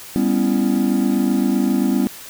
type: chord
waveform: triangle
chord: C# half-diminished seventh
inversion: second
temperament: just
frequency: 199.57 / 249.5 / 277.2 / 332.6 Hz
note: G3 / B3 / C#4 / E4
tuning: +31 / +18 / 0 / +16 cents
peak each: -18 / -17 / -19 / -22 dBFS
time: 0.16-2.07 s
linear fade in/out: 0 ms
effects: white hiss -37 dBFS RMS until 2.29 s